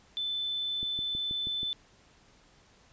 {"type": "tone", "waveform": "sine", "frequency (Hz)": 3518, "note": "A7", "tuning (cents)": -1, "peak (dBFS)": -30, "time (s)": [0.17, 1.73], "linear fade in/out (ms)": 0}
{"type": "click train", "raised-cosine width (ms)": 3, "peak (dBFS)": -30, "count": 6, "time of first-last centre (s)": [0.83, 1.631], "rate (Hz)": 6.24}
{"effects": ["pink hiss -61 dBFS RMS until 2.92 s", "resampled to 16000 Hz"]}